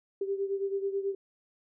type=beating tone pair; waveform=sine; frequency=392 / 401.2 Hz; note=G4 / G4; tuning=0 / +40 cents; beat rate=9.2 Hz; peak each=-30 / -35 dBFS; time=0.21-1.15 s; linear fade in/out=5 ms; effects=none